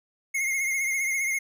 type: tone with vibrato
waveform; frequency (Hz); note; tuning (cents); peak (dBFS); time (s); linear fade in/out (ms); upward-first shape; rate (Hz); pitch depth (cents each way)
square; 2145; C7; +42; -25; 0.34-1.39; 10; triangle; 15; 59
effects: none